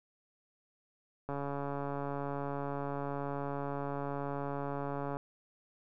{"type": "click train", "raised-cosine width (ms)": 1, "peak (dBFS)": -24, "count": 548, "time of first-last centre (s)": [1.29, 5.169], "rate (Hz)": 141, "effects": []}